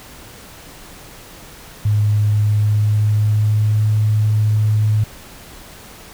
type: tone with pitch glide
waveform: sine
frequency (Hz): 104.9 to 107.04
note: G#2 to A2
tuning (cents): +18 to -47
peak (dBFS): -12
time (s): 1.85-5.04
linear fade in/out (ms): 5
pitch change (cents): +35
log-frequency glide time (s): 2.43-3.89
effects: pink hiss -39 dBFS RMS until 6.13 s